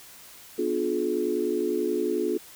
sine chord, B diminished seventh, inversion none, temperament just, 246.9 / 296.3 / 355.6 / 426.7 Hz, B3 / D4 / F4 / Ab4, 0 / +15 / +31 / +47 cents, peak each -33 / -31 / -27 / -28 dBFS, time 0.58-2.38 s, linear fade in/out 10 ms, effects white hiss -48 dBFS RMS until 2.55 s

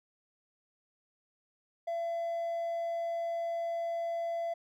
triangle tone, 675 Hz, E5, 41 cents sharp, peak -29 dBFS, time 1.87-4.54 s, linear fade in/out 10 ms, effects tanh soft clip ceiling -25 dBFS

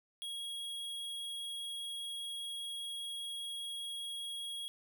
square tone, 3305 Hz, G#7, 9 cents flat, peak -40 dBFS, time 0.22-4.68 s, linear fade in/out 0 ms, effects none

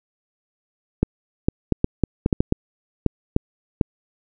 clicks, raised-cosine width 3 ms, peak -3 dBFS, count 12, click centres 1.03 / 1.485 / 1.723 / 1.844 / 2.037 / 2.261 / 2.328 / 2.405 / 2.524 / 3.063 / 3.364 / 3.812 s, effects none

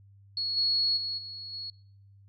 sine tone with level steps, 4346 Hz, C#8, 35 cents flat, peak -28 / -23 / -30 / -38 / -35 dBFS, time 0.37-1.7 s, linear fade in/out 2 ms, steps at 0.56 / 0.96 / 1.17 / 1.52 s, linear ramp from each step 20 ms, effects noise-tail reverb RT60 0.7 s tail -24 dB re dry + added 99 Hz sine -53 dBFS peak until 2.28 s

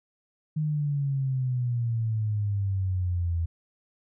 sine exponential sweep, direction down, 155.56 to 82.6 Hz, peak -24 dBFS, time 0.56-3.46 s, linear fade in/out 10 ms, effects none

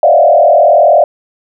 sine tone with frequency modulation, 644 Hz, E5, 41 cents flat, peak -3 dBFS, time 0.03-1.04 s, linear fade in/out 2 ms, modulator 40.4 Hz, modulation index 1.9, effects none

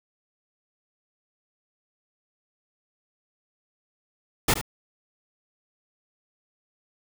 pink noise with echo, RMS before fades -20 dBFS, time 4.48-4.54 s, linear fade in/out 5 ms, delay 74 ms, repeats 1, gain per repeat -11 dB, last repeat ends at 4.614 s, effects none

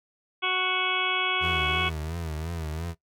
harmonic tone, 370 Hz, F#4, in tune, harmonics 1 / 2 / 3 / 4 / 6 / 7 / 8 / 9, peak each -35 / -35 / -30 / -33 / -29 / -32 / -35 / -31 dBFS, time 0.42-1.9 s, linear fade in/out 20 ms
30% pulse tone with vibrato, 80.7 Hz, E2, 36 cents flat, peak -28 dBFS, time 1.4-2.95 s, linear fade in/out 50 ms, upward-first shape triangle, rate 2.9 Hz, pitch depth 120 cents each way
effects noise-tail reverb RT60 0.1 s tail -18 dB re dry

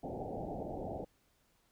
white low-pass noise, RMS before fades -41 dBFS, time 0.03-1.05 s, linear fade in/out 10 ms, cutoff 810 Hz, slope 96 dB/octave, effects pink hiss -73 dBFS RMS until 1.71 s

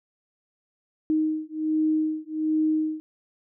sine beating tone pair, 311.1 / 312.4 Hz, D#4 / D#4, 0 / +7 cents, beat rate 1.3 Hz, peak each -25 dBFS, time 1.1-3 s, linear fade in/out 0 ms, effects none

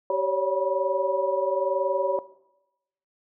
sine tone cluster, 385.8 / 550 / 571 / 971 Hz, G4 / C#5 / D5 / B5, -28 / -14 / -49 / -30 cents, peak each -29 / -26 / -27 / -29 dBFS, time 0.1-2.19 s, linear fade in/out 2 ms, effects noise-tail reverb RT60 0.9 s tail -18 dB re dry

